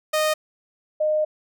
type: tone pair in turn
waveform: sawtooth / sine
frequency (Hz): 618 / 613.7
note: D#5 / D#5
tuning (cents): -12 / -24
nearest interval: unison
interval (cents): 12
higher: first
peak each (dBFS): -15 / -18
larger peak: first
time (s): 0.13-0.34 / 1-1.25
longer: second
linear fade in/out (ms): 10
effects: none